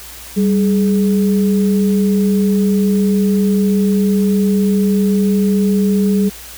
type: tone pair together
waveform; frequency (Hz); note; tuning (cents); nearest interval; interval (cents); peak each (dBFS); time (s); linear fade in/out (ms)
sine; 196 / 421.4; G3 / G#4; 0 / +25; octave + minor second; 1325; -11 / -19; 0.36-6.3; 20
effects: added 59 Hz sine -40 dBFS peak until 6.57 s + white hiss -34 dBFS RMS until 6.57 s